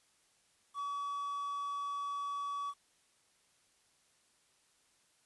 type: tone with quantisation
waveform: triangle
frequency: 1138 Hz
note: C#6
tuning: 45 cents sharp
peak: -34 dBFS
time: 0.74-2.74 s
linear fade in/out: 50 ms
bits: 10
effects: white hiss -71 dBFS RMS until 5.25 s + resampled to 24000 Hz